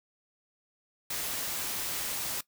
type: noise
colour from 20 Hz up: white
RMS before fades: -34 dBFS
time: 1.1-2.41 s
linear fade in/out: 5 ms
effects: noise-tail reverb RT60 0.1 s tail -19 dB re dry